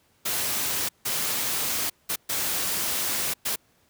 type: noise bursts at uneven times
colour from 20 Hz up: white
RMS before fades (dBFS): -27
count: 5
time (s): 0.25-0.89 / 1.05-1.9 / 2.09-2.16 / 2.29-3.34 / 3.45-3.56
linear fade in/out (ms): 10
effects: pink hiss -64 dBFS RMS until 3.89 s + high-pass 60 Hz 12 dB/octave